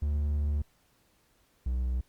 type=tone pair in turn; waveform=triangle; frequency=73.42 / 62.42 Hz; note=D2 / B1; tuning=0 / +19 cents; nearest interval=minor third; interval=281 cents; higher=first; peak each=-24 / -25 dBFS; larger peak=first; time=0.02-0.62 / 1.66-2.01 s; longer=first; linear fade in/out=5 ms; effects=pink hiss -68 dBFS RMS until 2.08 s + Opus 48 kbps

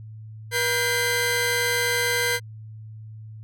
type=tone cluster; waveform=sawtooth; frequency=481 / 1581 / 2050 Hz; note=B4 / G6 / C7; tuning=-46 / +14 / -36 cents; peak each=-22 dBFS; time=0.51-2.4 s; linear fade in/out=50 ms; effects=added 109 Hz sine -37 dBFS peak until 3.43 s

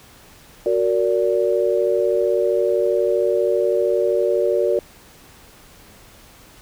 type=chord; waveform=sine; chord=Gb augmented; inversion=none; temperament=just; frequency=370 / 462.5 / 578.1 Hz; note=Gb4 / Bb4 / D5; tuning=0 / -14 / -27 cents; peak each=-20 dBFS; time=0.66-4.79 s; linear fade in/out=2 ms; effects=pink hiss -47 dBFS RMS until 6.61 s

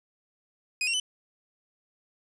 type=tone with pitch steps; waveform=sawtooth; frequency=2500 / 2742 / 3008 Hz; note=D#7 / F7 / F#7; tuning=+8 / -32 / +28 cents; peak=-22 dBFS; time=0.81-0.999 s; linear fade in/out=2 ms; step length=63 ms; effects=resampled to 22050 Hz + 10-bit

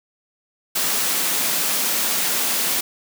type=high-pass noise; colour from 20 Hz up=white; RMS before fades=-21 dBFS; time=0.75-2.81 s; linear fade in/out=10 ms; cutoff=150 Hz; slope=96 dB/octave; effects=none

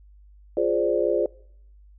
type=chord; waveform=sine; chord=D half-diminished seventh; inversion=first; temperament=equal; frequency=349.2 / 415.3 / 523.3 / 587.3 Hz; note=F4 / Ab4 / C5 / D5; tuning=0 / 0 / 0 / 0 cents; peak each=-25 dBFS; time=0.57-1.26 s; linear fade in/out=2 ms; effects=noise-tail reverb RT60 0.7 s tail -24 dB re dry + added 50 Hz sine -48 dBFS peak until 1.98 s

